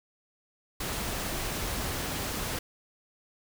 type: noise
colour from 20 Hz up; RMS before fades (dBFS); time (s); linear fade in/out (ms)
pink; -33; 0.8-2.59; 5
effects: none